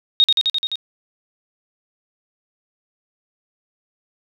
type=tone with echo; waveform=sine; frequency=3729 Hz; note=A#7; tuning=in tune; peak=-9 dBFS; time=0.2-0.24 s; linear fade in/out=0 ms; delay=86 ms; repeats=6; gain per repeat=-2 dB; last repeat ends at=0.756 s; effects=none

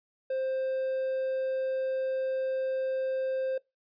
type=tone; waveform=triangle; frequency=525 Hz; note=C5; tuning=6 cents sharp; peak=-26 dBFS; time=0.3-3.58 s; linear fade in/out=5 ms; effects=noise-tail reverb RT60 0.2 s tail -22 dB re dry + resampled to 11025 Hz

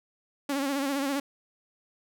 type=tone with vibrato; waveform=sawtooth; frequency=277.2 Hz; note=C#4; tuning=in tune; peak=-23 dBFS; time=0.49-1.2 s; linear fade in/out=5 ms; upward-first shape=sine; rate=15 Hz; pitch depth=63 cents each way; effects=none

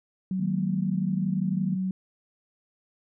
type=tone; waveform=sine; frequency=187.5 Hz; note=F#3; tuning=23 cents sharp; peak=-25 dBFS; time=0.31-1.91 s; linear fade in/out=2 ms
type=chord; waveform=sine; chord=D# suspended fourth; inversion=none; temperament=equal; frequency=155.56 / 207.7 / 233.1 Hz; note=D#3 / G#3 / A#3; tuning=0 / 0 / 0 cents; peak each=-31 / -34 / -35 dBFS; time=0.39-1.76 s; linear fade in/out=10 ms
effects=none

